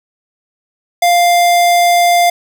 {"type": "tone", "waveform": "square", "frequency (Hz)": 698.5, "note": "F5", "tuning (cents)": 0, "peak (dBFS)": -8, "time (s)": [1.02, 2.3], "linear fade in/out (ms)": 5, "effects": []}